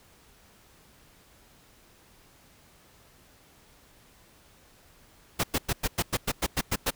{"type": "noise bursts", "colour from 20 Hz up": "pink", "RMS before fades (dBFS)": -26, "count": 11, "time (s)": [5.39, 6.907], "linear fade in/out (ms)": 10, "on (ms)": 47, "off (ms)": 100, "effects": ["pink hiss -58 dBFS RMS until 6.95 s"]}